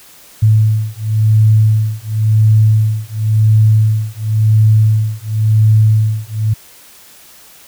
sine beating tone pair, 108.2 / 109.14 Hz, A2 / A2, -29 / -14 cents, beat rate 0.94 Hz, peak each -11 dBFS, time 0.42-6.54 s, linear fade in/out 10 ms, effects white hiss -41 dBFS RMS until 7.67 s

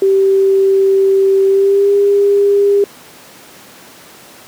sine tone with pitch glide, 388.5 to 402.7 Hz, G4 to G4, -16 to +47 cents, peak -7 dBFS, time 0.02-2.84 s, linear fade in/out 2 ms, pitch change +63 cents, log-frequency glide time 1.47-1.93 s, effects pink hiss -38 dBFS RMS until 4.47 s + high-pass 200 Hz 12 dB/octave

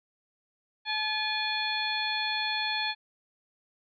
harmonic tone with a mistuned harmonic, 860 Hz, A5, 40 cents flat, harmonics 1 / 2 / 3 / 4 / 5, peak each -34 / -34 / -34 / -34 / -34 dBFS, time 0.85-2.95 s, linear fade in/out 50 ms, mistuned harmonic 3, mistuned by -94 cents, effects none

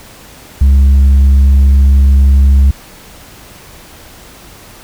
sine tone with tanh clipping, 68.3 Hz, C#2, 25 cents flat, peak -4 dBFS, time 0.61-2.71 s, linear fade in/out 5 ms, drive 3 dB, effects pink hiss -36 dBFS RMS until 4.83 s

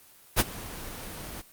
pink noise with ADSR envelope, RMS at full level -18 dBFS, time 0.36-1.42 s, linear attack 36 ms, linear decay 34 ms, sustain -21 dB, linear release 17 ms, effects white hiss -55 dBFS RMS until 1.52 s + Opus 24 kbps

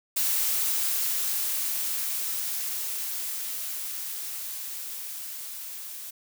blue noise with level ramp, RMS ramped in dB -25 to -39 dBFS, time 0.16-6.11 s, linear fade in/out 10 ms, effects none

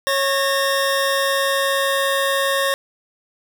25% pulse tone pair together, 549 / 1830.1 Hz, C#5 / A#6, -17 / -32 cents, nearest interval octave + major sixth, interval 2085 cents, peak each -15 / -18 dBFS, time 0.07-2.74 s, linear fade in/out 0 ms, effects none

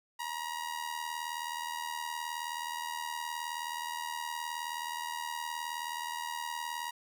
sawtooth tone with amplitude modulation, 953 Hz, A#5, 38 cents sharp, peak -29 dBFS, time 0.19-6.91 s, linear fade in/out 10 ms, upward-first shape sine, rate 79.1 Hz, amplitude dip 70%, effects none

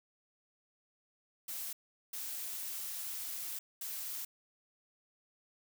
blue noise bursts at uneven times, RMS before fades -41 dBFS, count 3, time 1.48-1.73 / 2.13-3.59 / 3.81-4.25 s, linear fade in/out 5 ms, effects none

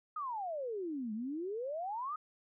sine exponential two-way sweep, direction down then up, 1279 to 207.7 to 1279 Hz, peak -36 dBFS, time 0.16-2.16 s, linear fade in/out 5 ms, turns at 1.13 s, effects none

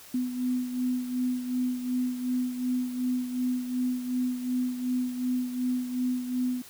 sine beating tone pair, 250.3 / 253 Hz, B3 / B3, +23 / +42 cents, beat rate 2.7 Hz, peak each -27 / -34 dBFS, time 0.14-6.62 s, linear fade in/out 5 ms, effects white hiss -49 dBFS RMS until 6.69 s

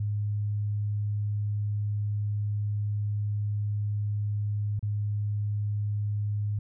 sine tone with dropouts, 103.83 Hz, G#2, in tune, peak -26 dBFS, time 0-6.59 s, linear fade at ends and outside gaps 5 ms, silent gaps 4.794-4.827 s, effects none

